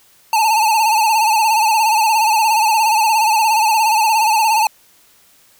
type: tone with vibrato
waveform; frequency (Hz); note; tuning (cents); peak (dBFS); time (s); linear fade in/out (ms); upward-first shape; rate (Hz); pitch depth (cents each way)
square; 877; A5; -6; -12; 0.33-4.67; 2; sine; 17; 76
effects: white hiss -51 dBFS RMS until 5.59 s